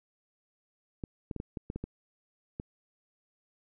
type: clicks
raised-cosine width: 3 ms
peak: -23 dBFS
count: 9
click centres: 1.038 / 1.312 / 1.363 / 1.401 / 1.572 / 1.701 / 1.76 / 1.84 / 2.599 s
effects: none